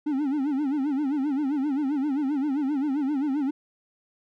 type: tone with vibrato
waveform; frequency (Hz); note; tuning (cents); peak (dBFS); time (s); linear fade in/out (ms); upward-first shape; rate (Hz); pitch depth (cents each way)
triangle; 282.5; C#4; +33; -21; 0.06-3.51; 10; sine; 7.6; 140
effects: none